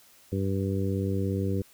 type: harmonic tone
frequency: 97.1 Hz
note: G2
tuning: 16 cents flat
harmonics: 1 / 2 / 3 / 4 / 5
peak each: -28 / -31 / -34 / -34 / -36 dBFS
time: 0.32-1.62 s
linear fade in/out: 5 ms
effects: white hiss -57 dBFS RMS until 1.73 s